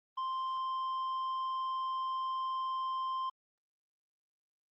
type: tone with tanh clipping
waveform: triangle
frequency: 1046.5 Hz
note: C6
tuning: in tune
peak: -34 dBFS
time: 0.17-3.3 s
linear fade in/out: 10 ms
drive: 9 dB
effects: Opus 24 kbps